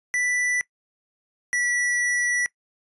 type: tone pair in turn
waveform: square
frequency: 1975.5 / 1950.6 Hz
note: B6 / B6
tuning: 0 / -22 cents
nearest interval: unison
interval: 22 cents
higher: first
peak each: -22 dBFS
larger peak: neither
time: 0.14-0.61 / 1.53-2.46 s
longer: second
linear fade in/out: 0 ms
effects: noise-tail reverb RT60 0.1 s tail -21 dB re dry + resampled to 24000 Hz